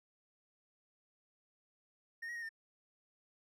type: tone with pitch steps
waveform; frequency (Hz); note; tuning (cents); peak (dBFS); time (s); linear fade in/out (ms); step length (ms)
triangle; 1842 / 1900 / 1866 / 1801; A#6 / A#6 / A#6 / A6; -21 / +33 / +1 / +40; -39; 2.22-2.492; 10; 68
effects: none